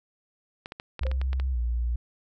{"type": "clicks", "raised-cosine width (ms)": 0.3, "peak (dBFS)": -21, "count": 10, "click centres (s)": [0.659, 0.721, 0.799, 0.993, 1.034, 1.067, 1.115, 1.215, 1.331, 1.399]}
{"type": "tone with pitch glide", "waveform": "sine", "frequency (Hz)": [65.41, 59.29], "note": ["C2", "A#1"], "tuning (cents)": [0, 30], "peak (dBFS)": -24, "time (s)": [1.01, 1.96], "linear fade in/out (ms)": 5, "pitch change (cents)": -170, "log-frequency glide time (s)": [1.52, 1.57]}
{"type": "tone with exponential decay", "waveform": "sine", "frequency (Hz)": 523.3, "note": "C5", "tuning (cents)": 0, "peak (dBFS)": -31, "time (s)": [1.05, 1.2], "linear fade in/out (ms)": 5, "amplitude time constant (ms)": 32}
{"effects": []}